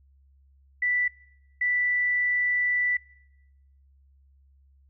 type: tone bursts at uneven times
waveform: sine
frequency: 1973 Hz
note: B6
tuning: 2 cents flat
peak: -22 dBFS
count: 2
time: 0.82-1.08 / 1.61-2.97 s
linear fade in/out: 5 ms
effects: noise-tail reverb RT60 0.9 s tail -22 dB re dry + added 68 Hz sine -56 dBFS peak until 4.89 s